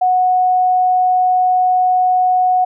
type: tone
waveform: sine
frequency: 735 Hz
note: F#5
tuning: 12 cents flat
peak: -10 dBFS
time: 0.01-2.65 s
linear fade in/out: 10 ms
effects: none